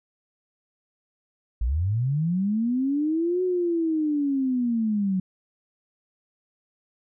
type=linear two-way sweep; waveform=sine; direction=up then down; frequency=51 to 370 to 183.3 Hz; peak=-21 dBFS; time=1.61-5.2 s; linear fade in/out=5 ms; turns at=3.43 s; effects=none